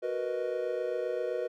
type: chord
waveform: triangle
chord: B major seventh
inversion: second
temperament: equal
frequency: 370 / 466.2 / 493.9 / 622.3 Hz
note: F#4 / A#4 / B4 / D#5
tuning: 0 / 0 / 0 / 0 cents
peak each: -35 / -35 / -31 / -35 dBFS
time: 0.02-1.48 s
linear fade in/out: 20 ms
effects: none